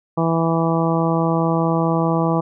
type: harmonic tone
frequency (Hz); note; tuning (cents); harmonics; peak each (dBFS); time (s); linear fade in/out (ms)
164.81; E3; 0; 1 / 2 / 3 / 4 / 5 / 6 / 7; -19 / -22 / -24 / -25 / -26 / -27 / -27; 0.17-2.41; 10
effects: none